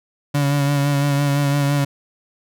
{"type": "tone with vibrato", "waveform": "35% pulse", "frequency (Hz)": 142.3, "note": "C#3", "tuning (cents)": 46, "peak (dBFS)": -14, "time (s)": [0.34, 1.85], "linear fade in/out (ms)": 10, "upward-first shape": "sine", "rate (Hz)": 5.9, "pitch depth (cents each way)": 30, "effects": []}